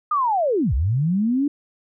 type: linear two-way sweep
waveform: sine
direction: down then up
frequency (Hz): 1244.5 to 56.9 to 296.2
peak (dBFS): -17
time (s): 0.11-1.48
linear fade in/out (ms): 5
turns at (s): 0.74
effects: none